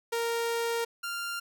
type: tone pair in turn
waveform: sawtooth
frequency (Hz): 464.8 / 1392.8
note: A#4 / F6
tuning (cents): -5 / -5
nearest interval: octave + perfect fifth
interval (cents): 1900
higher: second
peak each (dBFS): -24 / -29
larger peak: first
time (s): 0.12-0.85 / 1.03-1.4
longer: first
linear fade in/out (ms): 10
effects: none